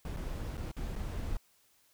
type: noise with dropouts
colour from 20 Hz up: brown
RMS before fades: -37 dBFS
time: 0.05-1.37 s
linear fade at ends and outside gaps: 2 ms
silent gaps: 0.165-0.169 / 0.571-0.577 / 0.716-0.766 / 0.956-0.96 s
effects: white hiss -68 dBFS RMS until 1.93 s